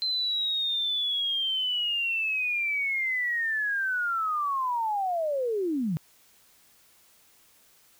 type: linear sweep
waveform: sine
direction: down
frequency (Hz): 4100 to 146.83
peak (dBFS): -25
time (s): 0.02-5.97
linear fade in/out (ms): 0
effects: white hiss -60 dBFS RMS until 7.99 s